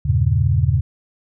sine chord, E diminished seventh, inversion none, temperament equal with one note detuned, 80.8 / 98 / 116.54 / 138.59 Hz, E2 / G2 / Bb2 / Db3, -34 / 0 / 0 / 0 cents, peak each -19 dBFS, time 0.05-0.81 s, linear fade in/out 10 ms, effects none

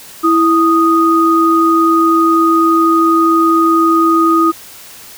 sine tone pair together, 329.6 / 1241.7 Hz, E4 / D#6, 0 / -4 cents, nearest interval octave + major seventh, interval 2296 cents, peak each -10 dBFS, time 0.23-4.52 s, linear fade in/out 20 ms, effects white hiss -35 dBFS RMS until 5.17 s

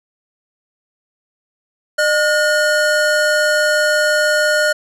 square tone pair together, 605.7 / 1442 Hz, D#5 / F#6, -47 / -45 cents, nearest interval octave + minor third, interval 1502 cents, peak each -16 dBFS, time 1.98-4.73 s, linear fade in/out 10 ms, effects low-pass 10000 Hz 12 dB/octave

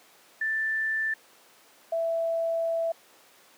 sine tone pair in turn, 1768 / 662.3 Hz, A6 / E5, +8 / +8 cents, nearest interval octave + perfect fourth, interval 1700 cents, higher first, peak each -25 / -24 dBFS, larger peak second, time 0.41-1.14 / 1.92-2.92 s, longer second, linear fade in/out 5 ms, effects pink hiss -56 dBFS RMS until 3.57 s + high-pass 400 Hz 12 dB/octave

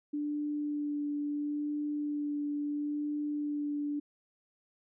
sine tone with vibrato, 293.7 Hz, D4, in tune, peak -31 dBFS, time 0.13-4 s, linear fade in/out 10 ms, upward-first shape sine, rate 0.74 Hz, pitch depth 12 cents each way, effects none

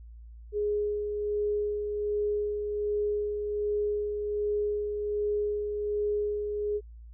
sine tone with tremolo, 416 Hz, G#4, 3 cents sharp, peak -25 dBFS, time 0.52-6.81 s, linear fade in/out 50 ms, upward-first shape sine, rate 1.3 Hz, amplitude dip 40%, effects added 57 Hz sine -44 dBFS peak until 7.13 s

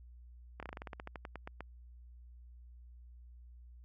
slowing click train, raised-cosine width 0.5 ms, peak -28 dBFS, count 16, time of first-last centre 0.6-1.607 s, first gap 27 ms, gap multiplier 1.12, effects added 60 Hz sine -52 dBFS peak until 3.84 s

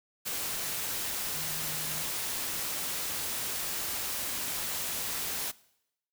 sine tone in noise, 155.56 Hz, D#3, in tune, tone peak -45 dBFS, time 1.34-2.03 s, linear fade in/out 20 ms, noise white, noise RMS -34 dBFS, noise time 0.25-5.52 s, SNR -14 dB, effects noise-tail reverb RT60 0.8 s tail -21 dB re dry

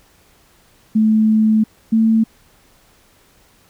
sine tone pair in turn, 217.7 / 223 Hz, A3 / A3, -18 / +23 cents, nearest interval unison, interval 41 cents, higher second, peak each -10 dBFS, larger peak neither, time 0.95-1.64 / 1.92-2.24 s, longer first, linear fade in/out 10 ms, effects pink hiss -53 dBFS RMS until 3.69 s

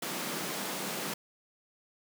pink high-pass noise, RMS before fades -36 dBFS, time 0.02-1.14 s, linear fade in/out 5 ms, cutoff 160 Hz, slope 48 dB/octave, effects none

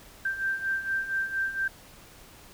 sine beating tone pair, 1568 / 1572.3 Hz, G6 / G6, 0 / +5 cents, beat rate 4.3 Hz, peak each -33 / -28 dBFS, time 0.25-1.68 s, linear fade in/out 5 ms, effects pink hiss -51 dBFS RMS until 2.53 s

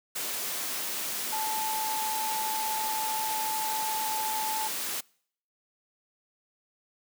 sine tone in noise, 873 Hz, A5, 14 cents flat, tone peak -30 dBFS, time 1.32-4.68 s, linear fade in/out 10 ms, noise white, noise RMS -33 dBFS, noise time 0.15-5.01 s, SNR 0 dB, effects noise-tail reverb RT60 0.6 s tail -25 dB re dry + high-pass 200 Hz 12 dB/octave

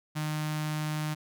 sawtooth tone with notch filter, 153.1 Hz, D#3, 28 cents flat, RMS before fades -32 dBFS, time 0.15-1.15 s, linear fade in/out 20 ms, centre 440 Hz, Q 0.98, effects none

